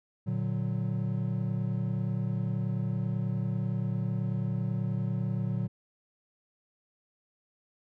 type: chord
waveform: triangle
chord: Bb augmented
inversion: none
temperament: equal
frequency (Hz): 116.54 / 146.83 / 185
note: Bb2 / D3 / F#3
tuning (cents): 0 / 0 / 0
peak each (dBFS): -29 / -32 / -31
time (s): 0.26-5.68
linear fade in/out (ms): 20
effects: none